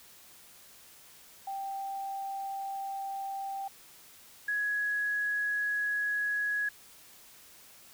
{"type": "tone pair in turn", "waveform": "sine", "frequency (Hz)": [784, 1672.8], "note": ["G5", "G#6"], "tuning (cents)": [0, 12], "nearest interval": "octave + minor second", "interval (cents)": 1312, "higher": "second", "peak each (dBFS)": [-34, -28], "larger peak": "second", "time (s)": [[1.47, 3.68], [4.48, 6.69]], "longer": "neither", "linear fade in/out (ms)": 5, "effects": ["white hiss -55 dBFS RMS until 7.93 s"]}